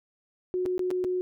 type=tone with dropouts; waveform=sine; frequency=365 Hz; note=F#4; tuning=24 cents flat; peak=-25 dBFS; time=0.54-1.21 s; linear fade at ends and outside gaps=0 ms; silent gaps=0.655-0.661 / 0.78-0.793 / 0.905-0.912 / 1.041-1.047 s; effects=none